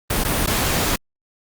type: noise with dropouts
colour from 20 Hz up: pink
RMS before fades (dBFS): -20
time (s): 0.1-0.96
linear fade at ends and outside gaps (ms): 5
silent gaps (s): 0.238-0.247 / 0.463-0.473
effects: Opus 32 kbps